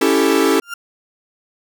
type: chord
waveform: 45% pulse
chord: A dominant seventh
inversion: first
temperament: equal with one note detuned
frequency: 278.6 / 329.6 / 392 / 440 Hz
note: C#4 / E4 / G4 / A4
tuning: +9 / 0 / 0 / 0 cents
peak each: -18 dBFS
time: 0.01-0.6 s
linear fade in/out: 5 ms
type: tone with exponential growth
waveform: 35% pulse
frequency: 1396.9 Hz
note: F6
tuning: in tune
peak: -19 dBFS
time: 0.62-0.74 s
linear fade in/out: 5 ms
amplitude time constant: 26 ms
effects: none